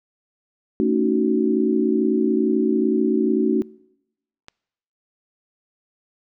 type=chord; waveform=sine; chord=D# half-diminished seventh; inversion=second; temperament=just; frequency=224 / 280 / 311.1 / 373.4 Hz; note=A3 / C#4 / D#4 / F#4; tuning=+31 / +18 / 0 / +16 cents; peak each=-21 / -23 / -23 / -21 dBFS; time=0.8-3.62 s; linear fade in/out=0 ms
type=click; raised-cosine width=0.2 ms; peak=-22 dBFS; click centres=4.484 s
effects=noise-tail reverb RT60 0.9 s tail -25 dB re dry